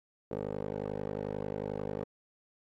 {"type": "tone with band-pass filter", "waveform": "15% pulse", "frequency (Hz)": 51.2, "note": "G#1", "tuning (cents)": -24, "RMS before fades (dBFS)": -37, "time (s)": [0.31, 2.04], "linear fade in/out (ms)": 5, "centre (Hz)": 430, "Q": 2.1, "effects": ["AAC 32 kbps"]}